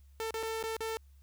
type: tone with dropouts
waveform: sawtooth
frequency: 446.4 Hz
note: A4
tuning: 25 cents sharp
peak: -30 dBFS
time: 0.2-0.97 s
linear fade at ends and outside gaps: 0 ms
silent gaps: 0.307-0.342 / 0.428-0.432 / 0.628-0.638 / 0.766-0.806 s
effects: added 69 Hz sine -55 dBFS peak until 1.22 s + white hiss -74 dBFS RMS until 1.22 s